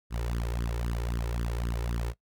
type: tone with flanger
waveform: sawtooth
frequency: 58.27 Hz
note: A#1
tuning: in tune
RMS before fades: -31 dBFS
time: 0.1-2.14 s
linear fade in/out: 50 ms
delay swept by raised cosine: 0.6 to 2.3 ms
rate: 3.8 Hz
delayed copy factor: +0.95
effects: noise-tail reverb RT60 0.1 s tail -19 dB re dry